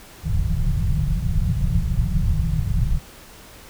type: low-pass noise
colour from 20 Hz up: pink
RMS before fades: -20 dBFS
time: 0.23-3 s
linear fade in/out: 50 ms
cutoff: 180 Hz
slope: 96 dB/octave
effects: pink hiss -44 dBFS RMS until 3.69 s